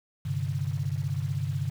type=chord; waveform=sine; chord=G suspended fourth; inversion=none; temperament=equal; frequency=98 / 130.81 / 146.83 Hz; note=G2 / C3 / D3; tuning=0 / 0 / 0 cents; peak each=-32 / -31 / -31 dBFS; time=0.25-1.7 s; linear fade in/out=10 ms; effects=8-bit